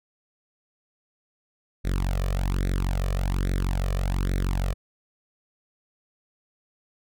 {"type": "tone with flanger", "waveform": "sawtooth", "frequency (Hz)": 46.25, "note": "F#1", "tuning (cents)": 0, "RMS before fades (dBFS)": -25, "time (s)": [1.84, 4.74], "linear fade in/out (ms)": 20, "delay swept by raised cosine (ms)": [0.5, 1.7], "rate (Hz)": 1.2, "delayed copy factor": 1, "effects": []}